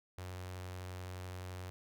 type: tone with notch filter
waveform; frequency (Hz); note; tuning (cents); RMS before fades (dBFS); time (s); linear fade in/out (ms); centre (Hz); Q
sawtooth; 91.6; F#2; -17; -45; 0.18-1.7; 0; 220; 1
effects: none